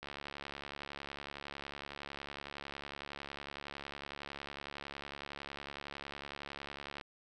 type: click train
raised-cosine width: 0.3 ms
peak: -27 dBFS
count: 496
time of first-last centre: 0.03-7.012 s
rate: 70.9 Hz
effects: none